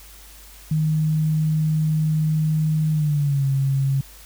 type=tone with pitch glide; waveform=sine; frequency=155.56 to 136.21 Hz; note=D#3 to C#3; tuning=0 to -30 cents; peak=-17 dBFS; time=0.71-4.01 s; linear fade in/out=5 ms; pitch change=-230 cents; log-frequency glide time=2.92-3.46 s; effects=added 50 Hz sine -45 dBFS peak until 4.25 s + white hiss -46 dBFS RMS until 4.25 s